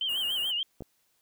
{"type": "tone with vibrato", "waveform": "sine", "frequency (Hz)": 3000, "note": "F#7", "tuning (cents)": 23, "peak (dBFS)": -27, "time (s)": [0.01, 0.63], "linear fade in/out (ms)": 2, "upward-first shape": "sine", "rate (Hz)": 6.9, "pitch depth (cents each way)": 110}
{"type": "band-stop noise", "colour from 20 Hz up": "white", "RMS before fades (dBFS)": -43, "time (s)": [0.08, 0.52], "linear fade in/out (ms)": 20, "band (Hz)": [1900, 7600], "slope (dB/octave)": 96}
{"type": "clicks", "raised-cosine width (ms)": 2, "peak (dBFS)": -27, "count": 2, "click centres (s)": [0.807, 0.822]}
{"effects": ["white hiss -71 dBFS RMS until 1.21 s"]}